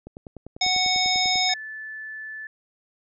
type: click train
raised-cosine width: 2 ms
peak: -25 dBFS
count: 14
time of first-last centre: 0.07-1.357 s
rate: 10.1 Hz
type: harmonic tone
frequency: 740 Hz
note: F#5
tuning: in tune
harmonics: 1 / 3 / 5 / 7 / 9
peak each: -26 / -26 / -25 / -24 / -32 dBFS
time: 0.61-1.54 s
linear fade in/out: 5 ms
type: tone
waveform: sine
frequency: 1745 Hz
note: A6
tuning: 15 cents flat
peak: -33 dBFS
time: 1.49-2.47 s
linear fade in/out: 2 ms
effects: none